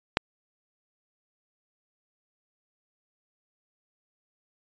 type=click; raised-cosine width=0.3 ms; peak=-5 dBFS; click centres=0.171 s; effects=resampled to 16000 Hz